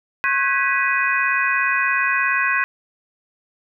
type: tone cluster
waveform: sine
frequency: 1083 / 1512 / 1649 / 1958 / 2498 Hz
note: C#6 / F#6 / G#6 / B6 / D#7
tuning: -41 / +37 / -13 / -15 / +6 cents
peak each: -23 dBFS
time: 0.24-2.64 s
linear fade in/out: 0 ms
effects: none